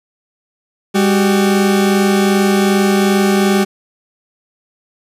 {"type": "tone pair together", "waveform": "40% pulse", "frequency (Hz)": [201, 379.4], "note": ["G3", "F#4"], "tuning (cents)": [44, 43], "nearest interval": "major seventh", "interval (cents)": 1099, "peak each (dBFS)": [-11, -14], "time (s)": [0.94, 3.65], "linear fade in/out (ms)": 20, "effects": ["resampled to 32000 Hz", "8-bit"]}